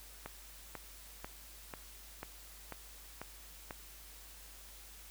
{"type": "click train", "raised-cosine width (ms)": 0.5, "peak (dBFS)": -27, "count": 8, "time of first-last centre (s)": [0.26, 3.708], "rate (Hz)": 2.03, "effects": ["added 50 Hz sine -56 dBFS peak until 5.1 s", "white hiss -55 dBFS RMS until 5.1 s"]}